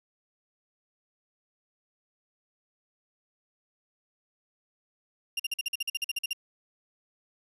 35% pulse tone bursts, 2792 Hz, F7, 1 cent flat, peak -26 dBFS, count 14, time 5.37-6.332 s, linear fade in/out 5 ms, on 26 ms, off 46 ms, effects resampled to 32000 Hz

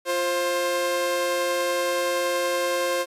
sawtooth tone pair together, 349.2 / 529.1 Hz, F4 / C5, 0 / +19 cents, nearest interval perfect fifth, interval 719 cents, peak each -26 / -19 dBFS, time 0.05-3.06 s, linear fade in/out 50 ms, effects resampled to 32000 Hz + 9-bit

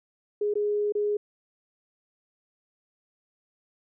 sine tone with dropouts, 415.3 Hz, G#4, in tune, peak -23 dBFS, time 0.41-1.17 s, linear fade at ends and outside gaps 5 ms, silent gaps 0.539-0.554 / 0.923-0.951 s, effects none

